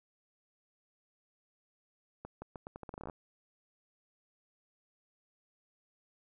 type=accelerating click train; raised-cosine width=1 ms; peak=-29 dBFS; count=15; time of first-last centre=2.25-3.098 s; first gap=170 ms; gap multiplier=0.81; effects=none